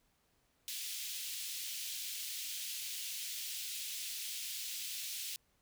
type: high-pass noise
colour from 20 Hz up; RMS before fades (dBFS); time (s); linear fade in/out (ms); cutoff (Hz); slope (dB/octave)
pink; -42; 0.68-5.36; 0; 2800; 24
effects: pink hiss -75 dBFS RMS until 5.61 s